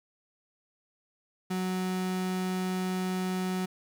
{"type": "tone", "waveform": "35% pulse", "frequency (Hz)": 185, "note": "F#3", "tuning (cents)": 0, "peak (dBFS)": -27, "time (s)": [1.5, 3.66], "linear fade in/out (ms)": 10, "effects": []}